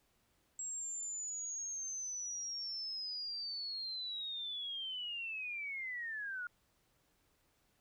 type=linear sweep; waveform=sine; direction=down; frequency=7640 to 1412 Hz; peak=-39 dBFS; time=0.59-6.47 s; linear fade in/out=2 ms; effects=pink hiss -75 dBFS RMS until 7.8 s